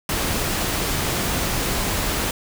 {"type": "noise", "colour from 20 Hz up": "pink", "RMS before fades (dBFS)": -23, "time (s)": [0.09, 2.31], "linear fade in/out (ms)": 2, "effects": []}